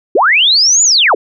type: linear two-way sweep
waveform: sine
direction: up then down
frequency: 296.8 to 7110 to 296.8 Hz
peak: -6 dBFS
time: 0.15-1.15 s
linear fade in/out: 5 ms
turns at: 0.83 s
effects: none